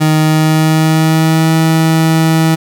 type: tone with pitch glide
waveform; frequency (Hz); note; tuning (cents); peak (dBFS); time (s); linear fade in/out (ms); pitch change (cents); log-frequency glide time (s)
30% pulse; 155.56 to 160.95; D#3 to E3; 0 to -41; -5; 0-2.56; 20; +59; 0.17-1.54
effects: none